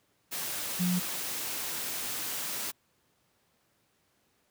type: tone in noise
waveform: sine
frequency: 179.9 Hz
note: F#3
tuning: 48 cents flat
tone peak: -25 dBFS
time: 0.79-1 s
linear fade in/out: 20 ms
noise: white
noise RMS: -35 dBFS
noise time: 0.31-2.72 s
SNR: +7 dB
effects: pink hiss -71 dBFS RMS until 4.5 s + high-pass 100 Hz 12 dB/octave